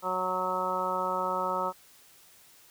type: harmonic tone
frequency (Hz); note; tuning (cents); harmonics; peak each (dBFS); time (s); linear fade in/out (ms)
184.3; F#3; -7; 1 / 2 / 3 / 4 / 5 / 6 / 7; -42 / -39 / -34 / -39 / -32 / -37 / -32; 0.02-1.73; 50
effects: white hiss -57 dBFS RMS until 2.7 s